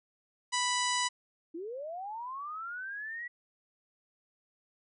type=harmonic tone; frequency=987.8 Hz; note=B5; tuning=in tune; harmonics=1 / 2 / 3 / 4 / 5 / 6 / 7 / 8 / 9; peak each=-32 / -35 / -37 / -38 / -39 / -40 / -40 / -41 / -42 dBFS; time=0.52-1.09 s; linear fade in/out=20 ms
type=linear sweep; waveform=sine; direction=up; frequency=311.1 to 1953 Hz; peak=-37 dBFS; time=1.54-3.28 s; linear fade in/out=10 ms
effects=none